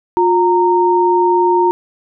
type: tone pair together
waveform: sine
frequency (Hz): 355.9 / 924.2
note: F4 / A#5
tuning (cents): +33 / -15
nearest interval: octave + perfect fourth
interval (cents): 1652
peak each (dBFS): -12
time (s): 0.17-1.71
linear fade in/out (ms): 0
effects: none